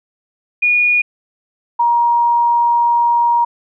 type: tone pair in turn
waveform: sine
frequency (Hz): 2446 / 945.8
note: D#7 / A#5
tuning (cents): -30 / +25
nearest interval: octave + major third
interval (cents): 1645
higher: first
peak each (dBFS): -10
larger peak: neither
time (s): 0.62-1.02 / 1.79-3.45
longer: second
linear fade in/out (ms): 10
effects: none